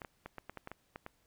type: clicks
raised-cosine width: 0.5 ms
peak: -28 dBFS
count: 10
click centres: 0.018 / 0.048 / 0.26 / 0.383 / 0.496 / 0.573 / 0.674 / 0.716 / 0.959 / 1.064 s
effects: pink hiss -73 dBFS RMS until 1.26 s